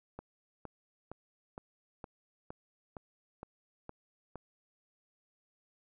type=click train; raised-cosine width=1 ms; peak=-29 dBFS; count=10; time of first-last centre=0.19-4.357 s; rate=2.16 Hz; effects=none